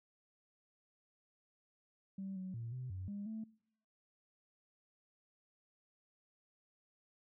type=tone with pitch steps; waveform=sine; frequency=193.4 / 186.6 / 115.8 / 127.1 / 93.2 / 202.6 / 220.1 Hz; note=G3 / F#3 / A#2 / C3 / F#2 / G#3 / A3; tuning=-23 / +15 / -11 / -50 / +13 / -43 / +1 cents; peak=-40 dBFS; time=2.18-3.44 s; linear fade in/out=5 ms; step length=180 ms; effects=noise-tail reverb RT60 0.8 s tail -26 dB re dry + tanh soft clip ceiling -36 dBFS